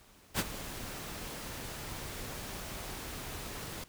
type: noise with ADSR envelope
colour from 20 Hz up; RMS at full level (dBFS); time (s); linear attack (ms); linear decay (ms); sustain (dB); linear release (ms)
pink; -28; 0.34-3.84; 52; 38; -14; 4
effects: pink hiss -60 dBFS RMS until 3.88 s